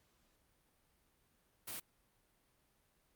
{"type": "noise", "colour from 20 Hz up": "white", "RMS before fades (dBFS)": -44, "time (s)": [1.67, 1.8], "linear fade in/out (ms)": 10, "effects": ["pink hiss -75 dBFS RMS until 3.15 s", "Opus 48 kbps"]}